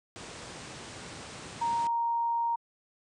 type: low-pass noise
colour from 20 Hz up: pink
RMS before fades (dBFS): -43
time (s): 0.16-1.87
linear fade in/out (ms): 0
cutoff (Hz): 9300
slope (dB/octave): 96
type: tone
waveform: sine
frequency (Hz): 933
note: A#5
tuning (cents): +1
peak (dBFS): -26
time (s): 1.61-2.56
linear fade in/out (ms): 10
effects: high-pass 100 Hz 12 dB/octave